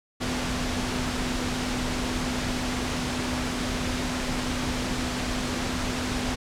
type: tone in noise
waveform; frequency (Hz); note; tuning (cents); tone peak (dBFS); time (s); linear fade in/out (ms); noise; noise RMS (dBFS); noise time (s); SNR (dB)
sine; 250; B3; +21; -31; 0.2-6.36; 20; pink; -29; 0.2-6.36; -5
effects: low-pass 7000 Hz 12 dB/octave